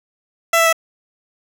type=tone with pitch steps; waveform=15% pulse; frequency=667 / 660.9 / 654.8 Hz; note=E5 / E5 / E5; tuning=+20 / +4 / -12 cents; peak=-5 dBFS; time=0.53-0.728 s; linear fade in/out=5 ms; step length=66 ms; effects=none